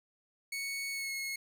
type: tone with pitch glide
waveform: sawtooth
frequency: 2217 to 2174 Hz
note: C#7 to C#7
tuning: 0 to -34 cents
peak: -32 dBFS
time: 0.52-1.36 s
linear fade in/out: 5 ms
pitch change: -34 cents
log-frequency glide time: 0.91-1.13 s
effects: none